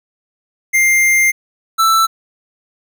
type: tone pair in turn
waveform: square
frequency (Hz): 2100 / 1325.7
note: C7 / E6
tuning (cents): +6 / +9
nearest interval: minor sixth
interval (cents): 797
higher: first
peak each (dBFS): -10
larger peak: neither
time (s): 0.73-1.32 / 1.78-2.07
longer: first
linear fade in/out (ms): 20
effects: none